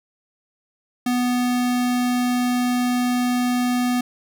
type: tone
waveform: square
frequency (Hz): 246.9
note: B3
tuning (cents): 0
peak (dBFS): -19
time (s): 1.06-4.01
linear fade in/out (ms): 5
effects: none